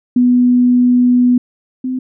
sine tone pair in turn, 246.9 / 256.5 Hz, B3 / C4, 0 / -34 cents, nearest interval minor second, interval 66 cents, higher second, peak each -7 / -16 dBFS, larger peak first, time 0.16-1.38 / 1.84-1.99 s, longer first, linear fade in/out 5 ms, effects none

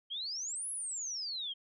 sine exponential two-way sweep, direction up then down, 3122 to 10900 to 3122 Hz, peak -36 dBFS, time 0.1-1.54 s, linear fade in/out 20 ms, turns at 0.7 s, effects none

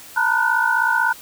sine tone cluster, 889 / 933 / 995 / 1450 / 1506 Hz, A5 / A#5 / B5 / F#6 / F#6, +18 / +1 / +13 / -35 / +30 cents, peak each -24 / -23 / -26 / -20 / -20 dBFS, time 0.16-1.13 s, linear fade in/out 10 ms, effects white hiss -41 dBFS RMS until 1.21 s

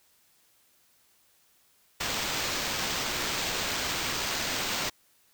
white noise with sample-and-hold, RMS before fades -31 dBFS, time 2-4.9 s, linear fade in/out 10 ms, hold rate 11025 Hz, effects white hiss -65 dBFS RMS until 5.33 s

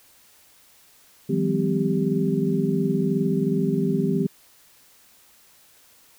sine tone cluster, 158.7 / 181.6 / 200.8 / 255 / 393.6 Hz, D#3 / F#3 / G3 / C4 / G4, +35 / -32 / +42 / -44 / +7 cents, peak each -26 dBFS, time 1.29-4.27 s, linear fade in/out 10 ms, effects white hiss -55 dBFS RMS until 6.18 s

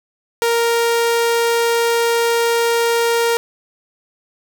sawtooth tone, 466.2 Hz, A#4, in tune, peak -10 dBFS, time 0.42-3.37 s, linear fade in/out 0 ms, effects none

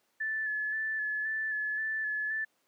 sine tone with vibrato, 1736 Hz, A6, 24 cents flat, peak -30 dBFS, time 0.2-2.45 s, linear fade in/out 10 ms, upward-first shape square, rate 1.9 Hz, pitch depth 21 cents each way, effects pink hiss -73 dBFS RMS until 2.67 s + high-pass 300 Hz 12 dB/octave

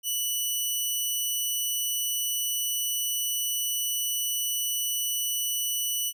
10% pulse tone, 2960 Hz, F#7, in tune, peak -18 dBFS, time 0.03-6.13 s, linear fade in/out 50 ms, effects none

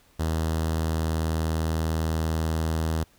sawtooth tone with notch filter, 80.2 Hz, E2, 47 cents flat, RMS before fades -26 dBFS, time 0.19-3.04 s, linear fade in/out 10 ms, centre 2300 Hz, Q 2, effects pink hiss -60 dBFS RMS until 3.18 s

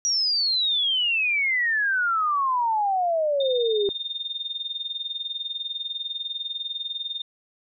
sine exponential sweep, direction down, 5800 to 392 Hz, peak -20 dBFS, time 0.05-3.89 s, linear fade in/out 0 ms
sine tone with tremolo, 3643 Hz, A#7, 41 cents flat, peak -25 dBFS, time 3.4-7.22 s, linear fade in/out 5 ms, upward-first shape sine, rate 20 Hz, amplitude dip 80%
effects none

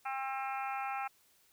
harmonic tone, 267.1 Hz, C4, 36 cents sharp, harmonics 3 / 4 / 5 / 6 / 7 / 8 / 9 / 10, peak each -37 / -46 / -41 / -50 / -53 / -50 / -46 / -50 dBFS, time 0.05-1.08 s, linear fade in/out 10 ms, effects white hiss -68 dBFS RMS until 1.52 s

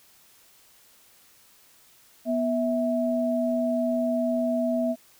sine tone pair together, 244.6 / 653 Hz, B3 / E5, -16 / -17 cents, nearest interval octave + perfect fourth, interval 1699 cents, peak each -25 dBFS, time 2.25-4.96 s, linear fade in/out 50 ms, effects white hiss -57 dBFS RMS until 5.19 s

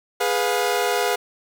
sawtooth chord, F diminished, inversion first, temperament equal with one note detuned, 415.3 / 493.9 / 711.5 Hz, Ab4 / Cb5 / F5, 0 / 0 / +32 cents, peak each -20 dBFS, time 0.2-1.16 s, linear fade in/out 10 ms, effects none

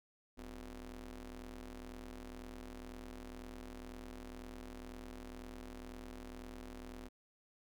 sawtooth ring-modulated tone, 110 Hz, A2, in tune, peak -40 dBFS, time 0.37-7.09 s, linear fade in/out 20 ms, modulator 144 Hz, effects none

